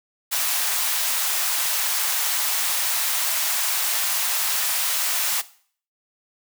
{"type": "high-pass noise", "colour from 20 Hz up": "white", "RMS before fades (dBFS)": -23, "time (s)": [0.31, 5.42], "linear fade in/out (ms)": 20, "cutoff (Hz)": 690, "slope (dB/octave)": 24, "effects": ["noise-tail reverb RT60 0.5 s tail -17 dB re dry"]}